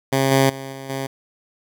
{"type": "tone with level steps", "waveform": "10% pulse", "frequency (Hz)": 135, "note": "C#3", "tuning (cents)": -45, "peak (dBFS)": [-8, -5, -22, -24, -16], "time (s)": [0.12, 1.07], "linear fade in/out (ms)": 10, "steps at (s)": [0.31, 0.49, 0.72, 0.89], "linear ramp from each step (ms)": 10, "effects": []}